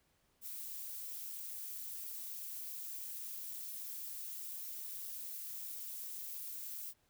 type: noise with amplitude modulation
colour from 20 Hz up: violet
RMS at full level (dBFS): -42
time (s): 0.41-6.94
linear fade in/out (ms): 50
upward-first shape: sine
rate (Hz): 237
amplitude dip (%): 65
effects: pink hiss -75 dBFS RMS until 7.09 s